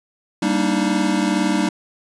square chord, Eb major seventh, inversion first, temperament equal with one note detuned, 196 / 233.1 / 293.7 / 315.8 Hz, G3 / Bb3 / D4 / Eb4, 0 / 0 / 0 / +26 cents, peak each -22 / -25 / -23 / -23 dBFS, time 0.42-1.69 s, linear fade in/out 5 ms, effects resampled to 22050 Hz

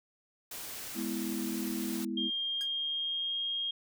white noise, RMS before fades -42 dBFS, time 0.51-2.05 s, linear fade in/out 5 ms
sine chord, E major, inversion first, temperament equal, 207.7 / 246.9 / 329.6 Hz, G#3 / B3 / E4, 0 / 0 / 0 cents, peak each -37 dBFS, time 0.94-2.31 s, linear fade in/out 50 ms
sine tone with pitch glide, 3212 to 3240 Hz, G7 to G#7, +41 to -43 cents, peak -31 dBFS, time 2.17-3.71 s, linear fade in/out 5 ms, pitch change +16 cents, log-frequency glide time 2.43-3.34 s
10% pulse tone with exponential decay, 1637 Hz, G#6, 25 cents flat, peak -31 dBFS, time 2.61-2.7 s, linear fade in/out 0 ms, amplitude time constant 19 ms
effects none

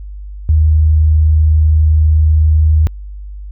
sine tone, 77.78 Hz, D#2, in tune, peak -6 dBFS, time 0.49-2.87 s, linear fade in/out 0 ms, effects added 50 Hz sine -25 dBFS peak until 3.51 s

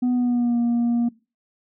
sine tone with pitch glide, 247.9 to 237 Hz, B3 to A#3, +7 to +29 cents, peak -15 dBFS, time 0.02-1.09 s, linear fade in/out 10 ms, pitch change -78 cents, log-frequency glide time 0.13-0.58 s, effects noise-tail reverb RT60 0.3 s tail -22 dB re dry + tanh soft clip ceiling -17 dBFS

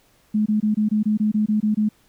sine tone bursts, 212.8 Hz, G#3, 42 cents sharp, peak -16 dBFS, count 11, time 0.34-1.89 s, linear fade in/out 10 ms, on 120 ms, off 23 ms, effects pink hiss -59 dBFS RMS until 2.08 s

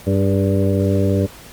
harmonic tone with a mistuned harmonic, 97.4 Hz, G2, 11 cents flat, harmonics 1 / 2 / 3 / 4 / 5 / 6, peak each -17 / -20 / -22 / -23 / -24 / -25 dBFS, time 0.06-1.27 s, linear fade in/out 20 ms, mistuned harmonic 4, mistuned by +42 cents, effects pink hiss -40 dBFS RMS until 1.52 s + Opus 48 kbps

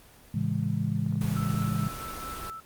sine chord, A major seventh, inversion none, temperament just, 110 / 137.5 / 165 / 206.2 Hz, A2 / C#3 / E3 / G#3, 0 / -14 / +2 / -12 cents, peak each -31 dBFS, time 0.34-1.88 s, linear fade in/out 5 ms
clicks, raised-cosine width 1 ms, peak -34 dBFS, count 7, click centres 1.063 / 1.125 / 1.156 / 1.263 / 1.372 / 1.448 / 1.551 s
pink noise, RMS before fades -39 dBFS, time 1.21-2.5 s, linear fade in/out 2 ms
sine tone with tremolo, 1320 Hz, E6, 2 cents sharp, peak -36 dBFS, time 1.36-2.6 s, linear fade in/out 2 ms, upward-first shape sine, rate 4.6 Hz, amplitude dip 30%
effects pink hiss -54 dBFS RMS until 2.65 s + Opus 24 kbps

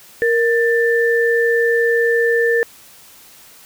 sine tone pair together, 467.1 / 1774.3 Hz, A#4 / A6, +3 / +14 cents, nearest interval octave + major seventh, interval 2311 cents, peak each -14 / -17 dBFS, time 0.22-2.63 s, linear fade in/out 0 ms, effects white hiss -44 dBFS RMS until 3.65 s

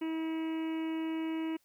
harmonic tone, 321.5 Hz, E4, 43 cents flat, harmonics 1 / 2 / 3 / 4 / 5 / 6 / 7 / 8 / 9, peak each -32 / -50 / -47 / -56 / -57 / -55 / -51 / -55 / -53 dBFS, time 0.01-1.57 s, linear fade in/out 10 ms, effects white hiss -72 dBFS RMS until 1.64 s

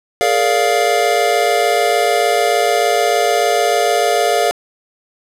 square chord, Bb dominant seventh, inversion third, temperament just, 419.5 / 466.2 / 582.7 / 699.2 Hz, Ab4 / Bb4 / D5 / F5, +17 / 0 / -14 / +2 cents, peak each -20 / -20 / -20 / -16 dBFS, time 0.21-4.51 s, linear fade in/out 0 ms, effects low-pass 12000 Hz 12 dB/octave

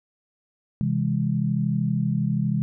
sine chord, C augmented, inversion none, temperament just, 130.81 / 163.52 / 204.4 Hz, C3 / E3 / G#3, 0 / -14 / -27 cents, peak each -25 dBFS, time 0.81-2.62 s, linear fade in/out 0 ms, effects none

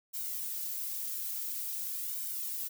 violet noise with flanger, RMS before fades -37 dBFS, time 0.13-2.69 s, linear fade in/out 20 ms, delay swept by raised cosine 1.3 to 3.8 ms, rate 0.48 Hz, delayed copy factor +1, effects none

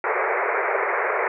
pink band-pass noise, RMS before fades -23 dBFS, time 0.04-1.28 s, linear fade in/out 2 ms, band 380 to 2300 Hz, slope 96 dB/octave, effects none

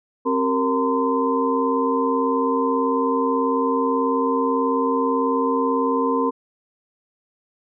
sine tone cluster, 265.9 / 385.9 / 464.2 / 917 / 1027 Hz, C4 / G4 / A#4 / A#5 / C6, +28 / -27 / -7 / -29 / -33 cents, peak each -22 / -30 / -22 / -29 / -23 dBFS, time 0.25-6.31 s, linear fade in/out 20 ms, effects none

